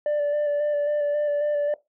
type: tone with vibrato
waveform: sine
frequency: 587.3 Hz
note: D5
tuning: in tune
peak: -18 dBFS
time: 0.06-1.74 s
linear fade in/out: 2 ms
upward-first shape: square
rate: 3.7 Hz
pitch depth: 17 cents each way
effects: noise-tail reverb RT60 0.2 s tail -20 dB re dry + tanh soft clip ceiling -20 dBFS